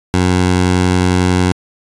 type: tone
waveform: 15% pulse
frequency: 91 Hz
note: F#2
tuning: 28 cents flat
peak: -4 dBFS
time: 0.14-1.52 s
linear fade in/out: 0 ms
effects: resampled to 22050 Hz